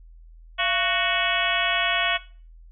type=harmonic tone with a mistuned harmonic; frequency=370 Hz; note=F#4; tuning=in tune; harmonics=2 / 3 / 4 / 5 / 6 / 7 / 8 / 9; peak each=-29 / -29 / -29 / -29 / -29 / -29 / -29 / -29 dBFS; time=0.58-2.18 s; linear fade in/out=20 ms; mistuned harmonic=2; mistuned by=-130 cents; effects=noise-tail reverb RT60 0.4 s tail -18 dB re dry + added 41 Hz sine -44 dBFS peak until 2.71 s